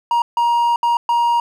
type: tone bursts at uneven times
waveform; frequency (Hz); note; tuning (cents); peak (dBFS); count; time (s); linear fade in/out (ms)
triangle; 945; A#5; +23; -11; 4; 0.11-0.22 / 0.37-0.76 / 0.83-0.97 / 1.09-1.4; 2
effects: none